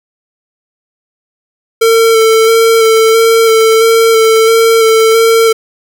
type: tone with vibrato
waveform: square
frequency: 449.8 Hz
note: A4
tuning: 38 cents sharp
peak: -5 dBFS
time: 1.81-5.53 s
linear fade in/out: 10 ms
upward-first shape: square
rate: 1.5 Hz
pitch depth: 16 cents each way
effects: none